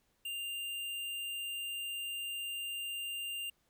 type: tone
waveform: square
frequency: 2794 Hz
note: F7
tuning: in tune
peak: -38 dBFS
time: 0.25-3.5 s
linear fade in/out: 5 ms
effects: pink hiss -75 dBFS RMS until 3.69 s